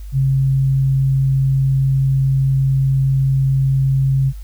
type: tone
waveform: sine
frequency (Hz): 134.8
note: C#3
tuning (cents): -48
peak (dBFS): -12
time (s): 0.12-4.33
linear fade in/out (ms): 50
effects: added 50 Hz sine -28 dBFS peak until 4.43 s + white hiss -51 dBFS RMS until 4.43 s